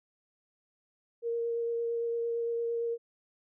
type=tone with vibrato; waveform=sine; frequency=466.2 Hz; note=A#4; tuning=in tune; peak=-29 dBFS; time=1.22-2.98 s; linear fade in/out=50 ms; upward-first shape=sine; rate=8.8 Hz; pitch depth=10 cents each way; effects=none